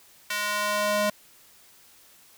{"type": "tone with high-pass filter sweep", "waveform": "square", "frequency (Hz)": 207.7, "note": "G#3", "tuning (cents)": 0, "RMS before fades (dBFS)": -26, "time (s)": [0.3, 1.1], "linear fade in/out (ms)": 5, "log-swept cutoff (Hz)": [1700, 440], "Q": 1.2, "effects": ["white hiss -55 dBFS RMS until 2.37 s"]}